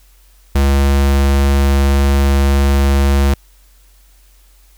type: tone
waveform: square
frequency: 69.3 Hz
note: C#2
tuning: in tune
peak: -10 dBFS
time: 0.55-3.34 s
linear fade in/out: 5 ms
effects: added 46 Hz sine -45 dBFS peak until 4.77 s + white hiss -53 dBFS RMS until 4.77 s